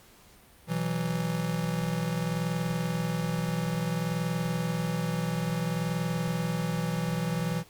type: chord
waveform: square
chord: B suspended fourth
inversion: none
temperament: just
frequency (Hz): 123.47 / 164.63 / 185.21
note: B2 / E3 / F#3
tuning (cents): 0 / -2 / +2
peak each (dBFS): -36 / -30 / -35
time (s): 0.67-7.64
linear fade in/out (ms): 50
effects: pink hiss -56 dBFS RMS until 7.69 s + Opus 48 kbps